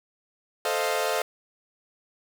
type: chord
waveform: sawtooth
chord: F dominant seventh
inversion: first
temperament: equal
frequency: 440 / 523.3 / 622.3 / 698.5 Hz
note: A4 / C5 / Eb5 / F5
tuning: 0 / 0 / 0 / 0 cents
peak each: -26 dBFS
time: 0.65-1.22 s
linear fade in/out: 2 ms
effects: none